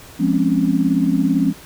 sine chord, Db major seventh, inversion first, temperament equal with one note detuned, 174.61 / 207.7 / 259.4 / 277.2 Hz, F3 / Ab3 / C4 / Db4, 0 / 0 / -15 / 0 cents, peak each -20 / -21 / -19 / -18 dBFS, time 0.19-1.53 s, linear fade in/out 20 ms, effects pink hiss -41 dBFS RMS until 1.65 s

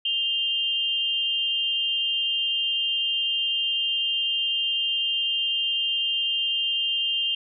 sine tone pair together, 2812 / 3156 Hz, F7 / G7, +11 / +11 cents, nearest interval major second, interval 200 cents, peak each -25 dBFS, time 0.05-7.35 s, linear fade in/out 5 ms, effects none

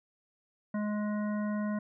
harmonic tone, 209.5 Hz, G#3, 15 cents sharp, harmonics 1 / 3 / 5 / 7 / 9, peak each -30 / -40 / -44 / -47 / -49 dBFS, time 0.74-1.79 s, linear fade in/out 5 ms, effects none

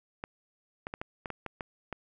clicks, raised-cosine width 0.5 ms, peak -21 dBFS, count 9, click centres 0.239 / 0.869 / 0.939 / 1.015 / 1.258 / 1.303 / 1.463 / 1.608 / 1.927 s, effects none

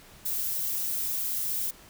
violet noise, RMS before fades -30 dBFS, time 0.25-1.71 s, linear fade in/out 10 ms, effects pink hiss -52 dBFS RMS until 1.89 s

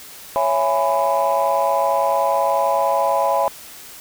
sine chord, C# minor seventh, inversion none, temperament just, 554.4 / 665.2 / 831.5 / 997.9 Hz, C#5 / E5 / G#5 / B5, 0 / +16 / +2 / +18 cents, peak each -20 dBFS, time 0.36-3.48 s, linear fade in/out 0 ms, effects tanh soft clip ceiling -8 dBFS + white hiss -39 dBFS RMS until 4 s

